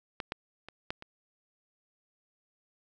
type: clicks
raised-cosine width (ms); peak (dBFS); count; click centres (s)
0.3; -18 / -17 / -28 / -17 / -28; 5; 0.202 / 0.321 / 0.686 / 0.905 / 1.024
effects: none